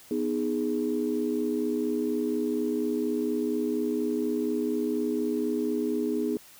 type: chord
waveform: sine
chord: G# minor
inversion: first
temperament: equal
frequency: 246.9 / 311.1 / 415.3 Hz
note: B3 / D#4 / G#4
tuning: 0 / 0 / 0 cents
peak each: -29 dBFS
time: 0.11-6.37 s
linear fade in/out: 2 ms
effects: tanh soft clip ceiling -16 dBFS + white hiss -52 dBFS RMS until 6.59 s